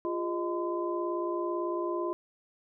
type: tone cluster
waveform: sine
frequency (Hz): 348.6 / 406.6 / 621 / 1021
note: F4 / G#4 / D#5 / C6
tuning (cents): -3 / -37 / -3 / -43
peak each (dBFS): -31 / -39 / -37 / -36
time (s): 0.05-2.13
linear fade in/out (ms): 0
effects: none